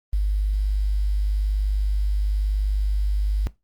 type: tone with quantisation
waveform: sine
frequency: 50.5 Hz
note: G#1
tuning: 48 cents flat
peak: -18 dBFS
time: 0.13-3.47 s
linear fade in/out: 0 ms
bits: 8
effects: noise-tail reverb RT60 0.2 s tail -18 dB re dry + Opus 32 kbps